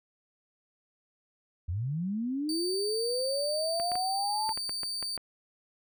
sine linear sweep, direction up, 77.78 to 889 Hz, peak -29 dBFS, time 1.68-4.53 s, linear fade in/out 10 ms
35% pulse tone, 4600 Hz, D8, 37 cents flat, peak -31 dBFS, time 2.49-5.17 s, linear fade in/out 2 ms
clicks, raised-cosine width 0.5 ms, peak -24 dBFS, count 9, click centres 3.799 / 3.918 / 3.955 / 4.492 / 4.575 / 4.694 / 4.833 / 5.027 / 5.177 s
effects none

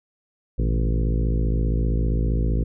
harmonic tone with a mistuned harmonic, 55.2 Hz, A1, 6 cents sharp, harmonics 1 / 2 / 3 / 4 / 5 / 6 / 7 / 8 / 9, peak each -20 / -26 / -30 / -32 / -34 / -36 / -37 / -38 / -39 dBFS, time 0.58-2.64 s, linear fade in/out 10 ms, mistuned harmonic 2, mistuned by +130 cents, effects none

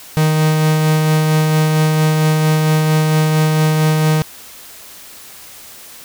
45% pulse tone with tremolo, 155.56 Hz, D#3, in tune, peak -10 dBFS, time 0.17-4.22 s, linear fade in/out 0 ms, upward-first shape sine, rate 4.4 Hz, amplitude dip 25%, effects white hiss -37 dBFS RMS until 6.04 s

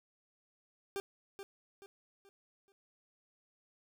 40% pulse tone with echo, 395.1 Hz, G4, 14 cents sharp, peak -35 dBFS, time 0.96-1 s, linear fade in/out 0 ms, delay 430 ms, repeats 4, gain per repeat -8 dB, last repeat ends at 2.72 s, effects none

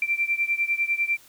sine beating tone pair, 2349 / 2359 Hz, D7 / D7, 0 / +7 cents, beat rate 10 Hz, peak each -24 / -26 dBFS, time 0.02-1.17 s, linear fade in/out 2 ms, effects white hiss -53 dBFS RMS until 1.28 s

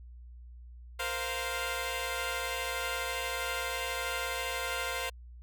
10% pulse chord, Bb suspended second, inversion none, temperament equal with one note detuned, 466.2 / 520.8 / 698.5 Hz, Bb4 / C5 / F5, 0 / -8 / 0 cents, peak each -31 / -27 / -29 dBFS, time 0.99-5.1 s, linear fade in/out 10 ms, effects added 60 Hz sine -46 dBFS peak until 5.42 s

